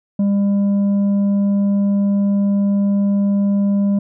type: tone with tanh clipping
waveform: sine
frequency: 200.4 Hz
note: G3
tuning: 38 cents sharp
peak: -14 dBFS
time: 0.19-3.99 s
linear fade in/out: 5 ms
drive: 5 dB
effects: none